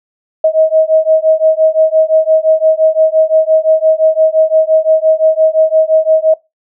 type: beating tone pair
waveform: sine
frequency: 631 / 636.8 Hz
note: D#5 / D#5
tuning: +24 / +40 cents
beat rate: 5.8 Hz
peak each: -10 dBFS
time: 0.44-6.34 s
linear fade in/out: 5 ms
effects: noise-tail reverb RT60 0.2 s tail -20 dB re dry